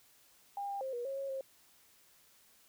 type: tone with pitch steps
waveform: sine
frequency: 804 / 798 / 530 / 481.3 / 544 / 548 / 535 Hz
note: G5 / G5 / C5 / B4 / C#5 / C#5 / C5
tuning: +44 / +31 / +22 / -45 / -33 / -20 / +38 cents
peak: -36 dBFS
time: 0.57-1.41 s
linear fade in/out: 2 ms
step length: 120 ms
effects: white hiss -65 dBFS RMS until 2.68 s